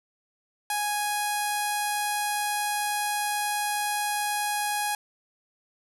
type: tone with low-pass filter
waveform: sawtooth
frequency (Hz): 830.6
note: G#5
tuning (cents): 0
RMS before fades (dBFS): -28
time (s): 0.7-4.95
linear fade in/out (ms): 2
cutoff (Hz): 11000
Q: 3.2
effects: none